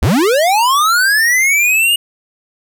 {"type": "linear sweep", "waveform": "square", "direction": "up", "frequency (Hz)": [51.91, 2885], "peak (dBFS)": -10, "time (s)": [0.02, 1.96], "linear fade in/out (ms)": 5, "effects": []}